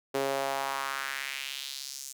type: tone with high-pass filter sweep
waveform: sawtooth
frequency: 136.7 Hz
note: C#3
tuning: 24 cents flat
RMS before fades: -34 dBFS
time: 0.14-2.13 s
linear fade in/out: 10 ms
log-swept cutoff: 410 to 7100 Hz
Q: 2.2
effects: none